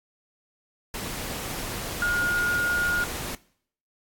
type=tone in noise; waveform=sine; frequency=1430 Hz; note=F6; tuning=41 cents sharp; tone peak=-21 dBFS; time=2.02-3.04 s; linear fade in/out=2 ms; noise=pink; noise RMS=-33 dBFS; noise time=0.94-3.35 s; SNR=+9 dB; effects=noise-tail reverb RT60 0.6 s tail -21 dB re dry + AAC 64 kbps